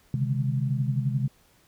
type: tone cluster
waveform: sine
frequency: 130.9 / 142.7 / 153.4 / 206 Hz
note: C3 / D3 / D#3 / G#3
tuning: +1 / -49 / -24 / -14 cents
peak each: -25 / -30 / -33 / -33 dBFS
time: 0.14-1.28 s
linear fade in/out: 2 ms
effects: pink hiss -61 dBFS RMS until 1.67 s